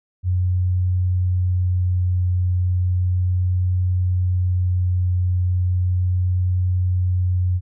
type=tone with vibrato; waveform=sine; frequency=90.7 Hz; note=F#2; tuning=34 cents flat; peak=-16 dBFS; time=0.23-7.61 s; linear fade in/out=50 ms; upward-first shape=triangle; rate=0.35 Hz; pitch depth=8 cents each way; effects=none